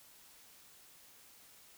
silence, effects white hiss -60 dBFS RMS until 1.77 s

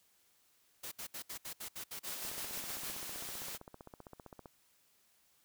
white noise bursts, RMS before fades -44 dBFS, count 14, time 0.83-2.919 s, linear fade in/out 10 ms, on 87 ms, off 67 ms
white high-pass noise, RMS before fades -44 dBFS, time 2.03-3.58 s, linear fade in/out 20 ms, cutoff 120 Hz, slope 96 dB/octave
click train, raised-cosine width 1 ms, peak -35 dBFS, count 35, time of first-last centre 2.25-4.458 s, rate 15.4 Hz
effects white hiss -71 dBFS RMS until 5.44 s

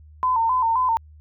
sine tone with vibrato, 961 Hz, B5, 48 cents flat, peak -17 dBFS, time 0.23-0.97 s, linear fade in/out 0 ms, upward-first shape square, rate 3.8 Hz, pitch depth 95 cents each way, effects added 76 Hz sine -44 dBFS peak until 1.2 s

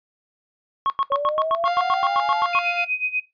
triangle tone bursts, 1096 Hz, C#6, 20 cents flat, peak -16 dBFS, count 14, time 0.86-2.589 s, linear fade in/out 0 ms, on 39 ms, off 91 ms
sine linear sweep, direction up, 553 to 878 Hz, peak -22 dBFS, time 1.1-2.45 s, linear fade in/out 10 ms
sawtooth tone, 698.5 Hz, F5, in tune, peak -21 dBFS, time 1.65-2.85 s, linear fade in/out 10 ms
sine tone with tremolo, 2507 Hz, D#7, 12 cents sharp, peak -19 dBFS, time 2.53-3.2 s, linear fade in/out 5 ms, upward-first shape sine, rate 8.2 Hz, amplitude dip 85%
effects noise-tail reverb RT60 0.2 s tail -17 dB re dry + resampled to 11025 Hz

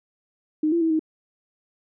sine tone with pitch steps, 308.3 / 338.8 / 324.7 / 315.2 Hz, D#4 / E4 / E4 / D#4, -16 / +48 / -26 / +23 cents, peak -18 dBFS, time 0.63-0.994 s, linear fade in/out 5 ms, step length 91 ms, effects none

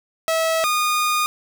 sawtooth tone pair in turn, 649 / 1225.1 Hz, E5 / D#6, -27 / -27 cents, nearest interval major seventh, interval 1100 cents, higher second, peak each -14 dBFS, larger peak neither, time 0.28-0.64 / 0.64-1.26 s, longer second, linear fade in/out 0 ms, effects none

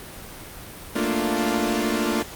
sawtooth chord, Bb major seventh, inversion third, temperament equal, 220 / 233.1 / 293.7 / 349.2 Hz, A3 / Bb3 / D4 / F4, 0 / 0 / 0 / 0 cents, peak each -23 dBFS, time 0.95-2.23 s, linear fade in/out 10 ms, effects pink hiss -39 dBFS RMS until 2.35 s + Opus 32 kbps

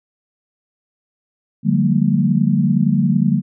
sine tone cluster, 147.5 / 180.7 / 198.3 / 229 Hz, D3 / F#3 / G3 / A#3, +8 / -41 / +20 / -31 cents, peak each -18 dBFS, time 1.63-3.42 s, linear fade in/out 50 ms, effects none

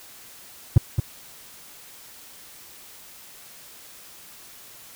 triangle tone with echo, 110 Hz, A2, in tune, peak -5 dBFS, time 0.76-0.78 s, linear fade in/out 5 ms, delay 220 ms, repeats 1, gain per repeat -8 dB, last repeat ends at 1 s, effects white hiss -46 dBFS RMS until 4.95 s

